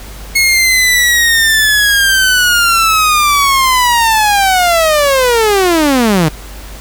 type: linear sweep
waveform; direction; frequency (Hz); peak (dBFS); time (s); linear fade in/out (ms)
sawtooth; down; 2178 to 146.83; -4; 0.35-6.29; 10
effects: added 50 Hz sine -28 dBFS peak until 6.8 s + pink hiss -33 dBFS RMS until 6.8 s